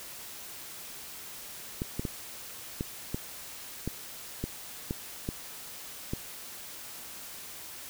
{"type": "clicks", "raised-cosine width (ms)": 3, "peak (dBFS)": -18, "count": 10, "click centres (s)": [1.819, 1.995, 2.052, 2.809, 3.145, 3.876, 4.44, 4.909, 5.289, 6.135], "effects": ["white hiss -44 dBFS RMS until 7.89 s"]}